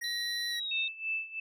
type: tone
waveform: square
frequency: 1889 Hz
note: A#6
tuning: 22 cents sharp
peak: -37 dBFS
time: 0.01-0.6 s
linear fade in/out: 10 ms
type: tone with pitch glide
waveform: sine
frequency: 3993 to 3683 Hz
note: B7 to A#7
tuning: +18 to -22 cents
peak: -33 dBFS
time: 0.04-0.88 s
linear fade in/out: 2 ms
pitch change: -140 cents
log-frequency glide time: 0.49-0.77 s
type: tone with tremolo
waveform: sine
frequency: 2637 Hz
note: E7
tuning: in tune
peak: -29 dBFS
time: 0.71-1.4 s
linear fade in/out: 5 ms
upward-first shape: sine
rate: 3 Hz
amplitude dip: 85%
effects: none